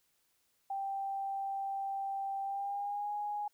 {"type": "tone with pitch glide", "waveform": "sine", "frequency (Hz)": [785, 828.8], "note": ["G5", "G#5"], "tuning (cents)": [2, -4], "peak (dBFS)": -34, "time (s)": [0.7, 3.48], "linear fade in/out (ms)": 5, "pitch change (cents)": 94, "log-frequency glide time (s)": [2.43, 3.12], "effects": ["white hiss -75 dBFS RMS until 3.53 s"]}